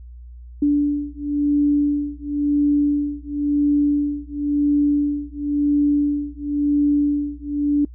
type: beating tone pair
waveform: sine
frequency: 290 / 290.96 Hz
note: D4 / D4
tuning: -22 / -16 cents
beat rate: 0.96 Hz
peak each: -19 dBFS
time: 0.62-7.85 s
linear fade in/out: 5 ms
effects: noise-tail reverb RT60 0.1 s tail -24 dB re dry + added 60 Hz sine -36 dBFS peak until 7.94 s